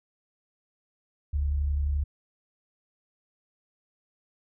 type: tone pair together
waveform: sine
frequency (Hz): 40.35 / 71.9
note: E1 / D2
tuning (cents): -36 / -36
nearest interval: minor seventh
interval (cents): 1000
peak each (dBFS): -34 / -24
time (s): 1.33-2.04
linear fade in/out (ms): 10
effects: none